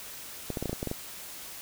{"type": "clicks", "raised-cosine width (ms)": 2, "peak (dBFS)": -18, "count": 9, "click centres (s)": [0.503, 0.572, 0.626, 0.657, 0.695, 0.73, 0.829, 0.873, 0.914], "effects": ["white hiss -43 dBFS RMS until 1.61 s"]}